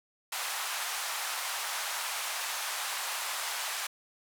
pink band-pass noise, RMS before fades -35 dBFS, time 0.32-3.87 s, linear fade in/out 5 ms, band 790 to 14000 Hz, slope 24 dB/octave, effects none

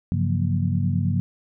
sine tone cluster, 98.5 / 137.8 / 171.1 / 180.5 / 234.3 Hz, G2 / C#3 / F3 / F#3 / A#3, +9 / -10 / -35 / -43 / +9 cents, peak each -23 / -25 / -28 / -27 / -30 dBFS, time 0.12-1.2 s, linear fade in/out 0 ms, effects none

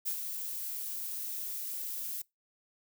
violet noise with ADSR envelope, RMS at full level -32 dBFS, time 0.05-2.22 s, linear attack 25 ms, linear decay 90 ms, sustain -6 dB, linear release 6 ms, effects noise-tail reverb RT60 0.2 s tail -24 dB re dry

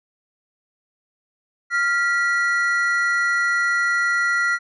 triangle tone pair together, 1393 / 1945 Hz, F6 / B6, -5 / -27 cents, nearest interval tritone, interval 578 cents, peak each -18 / -19 dBFS, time 1.7-4.59 s, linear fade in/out 50 ms, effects resampled to 22050 Hz

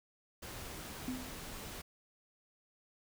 pink noise, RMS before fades -46 dBFS, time 0.42-1.82 s, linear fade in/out 10 ms
sine tone with exponential decay, 254.3 Hz, C4, 49 cents flat, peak -33 dBFS, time 1.08-1.48 s, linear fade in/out 0 ms, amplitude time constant 85 ms
effects none

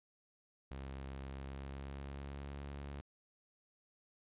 sawtooth tone with pitch glide, 67.4 to 70.34 Hz, C#2 to C#2, -48 to +26 cents, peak -40 dBFS, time 0.71-3.01 s, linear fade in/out 0 ms, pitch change +74 cents, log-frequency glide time 1.27-2.6 s, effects resampled to 8000 Hz

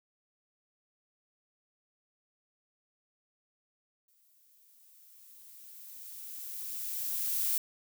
violet noise with exponential growth, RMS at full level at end -29 dBFS, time 4.08-7.58 s, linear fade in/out 2 ms, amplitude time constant 760 ms, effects none

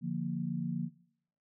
sine chord, Bb major, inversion first, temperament equal, 146.83 / 174.61 / 233.1 Hz, D3 / F3 / Bb3, 0 / 0 / 0 cents, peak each -38 / -35 / -37 dBFS, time 0.01-0.9 s, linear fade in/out 50 ms, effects noise-tail reverb RT60 0.7 s tail -22 dB re dry

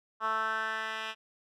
10% pulse tone with band-pass filter sweep, 220.1 Hz, A3, 1 cent sharp, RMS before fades -33 dBFS, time 0.2-1.15 s, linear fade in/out 50 ms, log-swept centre 1200 to 2400 Hz, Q 3.9, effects none

